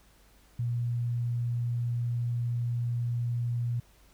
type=tone; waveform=sine; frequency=119.6 Hz; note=A#2; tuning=45 cents sharp; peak=-27 dBFS; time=0.59-3.8 s; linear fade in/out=5 ms; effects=added 50 Hz sine -60 dBFS peak until 4.13 s + pink hiss -62 dBFS RMS until 4.13 s